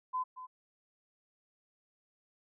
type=tone with echo; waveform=sine; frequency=1017 Hz; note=C6; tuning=50 cents flat; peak=-31 dBFS; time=0.13-0.24 s; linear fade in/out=20 ms; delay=230 ms; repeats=1; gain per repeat=-12 dB; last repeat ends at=0.47 s; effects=none